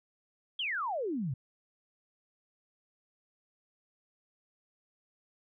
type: exponential sweep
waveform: sine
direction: down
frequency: 3369 to 119 Hz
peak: -31 dBFS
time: 0.59-1.34 s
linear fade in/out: 5 ms
effects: none